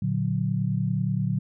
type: chord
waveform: sine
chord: Bb augmented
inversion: none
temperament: equal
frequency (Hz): 116.54 / 146.83 / 185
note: Bb2 / D3 / F#3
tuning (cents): 0 / 0 / 0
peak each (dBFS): -27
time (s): 0.02-1.39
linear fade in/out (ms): 5
effects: none